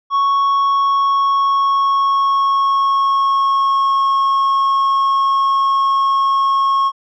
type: tone with pitch glide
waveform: triangle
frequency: 1108.7 to 1091.5 Hz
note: C#6 to C#6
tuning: 0 to -27 cents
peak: -10 dBFS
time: 0.1-6.92 s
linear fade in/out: 50 ms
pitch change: -27 cents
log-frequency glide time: 0.47-4.1 s
effects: resampled to 16000 Hz